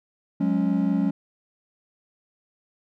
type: chord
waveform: triangle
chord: F# suspended second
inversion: none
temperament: equal with one note detuned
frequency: 182.45 / 207.7 / 277.2 Hz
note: F#3 / G#3 / C#4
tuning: -24 / 0 / 0 cents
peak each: -22 dBFS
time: 0.4-1.11 s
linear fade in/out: 10 ms
effects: tanh soft clip ceiling -9 dBFS